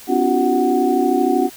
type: tone cluster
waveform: sine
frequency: 254.5 / 287.7 / 346.2 / 378.6 / 742 Hz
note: C4 / D4 / F4 / F#4 / F#5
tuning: -48 / -36 / -15 / +40 / +5 cents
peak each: -20 dBFS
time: 0.07-1.5 s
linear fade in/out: 50 ms
effects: white hiss -40 dBFS RMS until 1.56 s